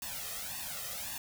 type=noise with flanger; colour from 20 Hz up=white; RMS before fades=-40 dBFS; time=0.02-1.18 s; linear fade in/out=2 ms; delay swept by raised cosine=1.1 to 1.61 ms; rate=1.8 Hz; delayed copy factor=+0.95; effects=none